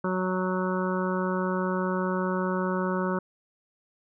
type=harmonic tone; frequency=185 Hz; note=F#3; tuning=in tune; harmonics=1 / 2 / 3 / 5 / 6 / 7 / 8; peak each=-28 / -31 / -33 / -35 / -36 / -36 / -37 dBFS; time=0.04-3.19 s; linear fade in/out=5 ms; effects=none